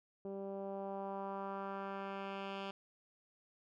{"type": "tone with low-pass filter sweep", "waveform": "10% pulse", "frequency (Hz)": 196, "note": "G3", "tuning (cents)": 0, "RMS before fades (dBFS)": -43, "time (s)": [0.25, 2.71], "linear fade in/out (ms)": 2, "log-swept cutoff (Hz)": [440, 3300], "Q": 1.7, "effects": []}